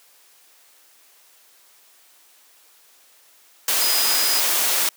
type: tone in noise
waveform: sine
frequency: 4978 Hz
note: D#8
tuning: in tune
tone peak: -23 dBFS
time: 3.81-4.4 s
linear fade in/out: 2 ms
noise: white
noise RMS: -20 dBFS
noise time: 3.68-4.89 s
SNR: -6 dB
effects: white hiss -54 dBFS RMS until 4.96 s + high-pass 400 Hz 12 dB/octave